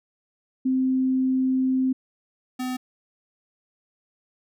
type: tone pair in turn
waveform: sine / square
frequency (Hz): 260.3 / 254.1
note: C4 / B3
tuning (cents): -9 / +49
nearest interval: unison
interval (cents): 42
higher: first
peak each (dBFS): -19 / -27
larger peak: first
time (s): 0.65-1.93 / 2.59-2.77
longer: first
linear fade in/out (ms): 10
effects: none